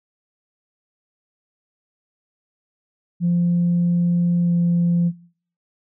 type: tone with pitch glide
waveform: sine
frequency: 173.7 to 172.4 Hz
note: F3 to F3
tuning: -9 to -22 cents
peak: -14 dBFS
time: 3.2-5.12 s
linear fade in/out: 50 ms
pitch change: -13 cents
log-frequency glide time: 4.43-4.51 s
effects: noise-tail reverb RT60 0.5 s tail -20 dB re dry + tanh soft clip ceiling -12 dBFS